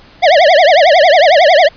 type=tone with vibrato; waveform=square; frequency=647 Hz; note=E5; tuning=32 cents flat; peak=-5 dBFS; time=0.22-1.69 s; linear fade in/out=20 ms; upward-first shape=triangle; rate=11 Hz; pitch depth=290 cents each way; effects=pink hiss -41 dBFS RMS until 1.76 s + resampled to 11025 Hz